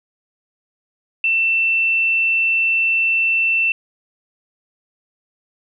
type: tone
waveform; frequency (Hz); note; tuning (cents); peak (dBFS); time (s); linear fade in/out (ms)
sine; 2680; E7; +28; -14; 1.24-3.72; 2
effects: none